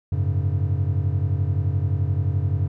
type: chord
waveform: triangle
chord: F# suspended second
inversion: none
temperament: just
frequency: 92.5 / 104.06 / 138.75 Hz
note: F#2 / G#2 / C#3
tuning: 0 / +4 / +2 cents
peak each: -20 / -23 / -24 dBFS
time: 0.12-2.68 s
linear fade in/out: 5 ms
effects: none